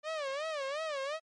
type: tone with vibrato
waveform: sawtooth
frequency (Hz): 587.3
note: D5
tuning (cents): 0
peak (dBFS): -30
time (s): 0.03-1.2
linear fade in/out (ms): 50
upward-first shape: sine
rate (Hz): 2.8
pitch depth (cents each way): 160
effects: low-pass 5000 Hz 12 dB/octave + MP3 48 kbps